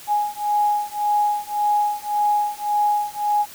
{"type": "beating tone pair", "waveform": "sine", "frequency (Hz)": [830.6, 832.4], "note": ["G#5", "G#5"], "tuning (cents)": [0, 4], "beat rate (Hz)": 1.8, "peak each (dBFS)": -21, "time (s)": [0.07, 3.46], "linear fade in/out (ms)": 50, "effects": ["white hiss -41 dBFS RMS until 3.54 s"]}